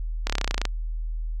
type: slowing click train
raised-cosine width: 0.2 ms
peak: -8 dBFS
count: 13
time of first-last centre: 0.27-0.653 s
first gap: 27 ms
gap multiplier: 1.03
effects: added 40 Hz sine -26 dBFS peak until 1.4 s